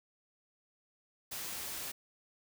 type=noise; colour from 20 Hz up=white; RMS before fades=-41 dBFS; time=1.31-1.92 s; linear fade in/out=10 ms; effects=none